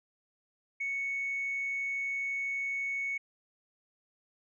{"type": "tone", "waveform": "sine", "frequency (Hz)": 2217, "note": "C#7", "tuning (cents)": 0, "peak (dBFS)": -30, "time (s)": [0.8, 3.18], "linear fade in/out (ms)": 10, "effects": ["tanh soft clip ceiling -27 dBFS"]}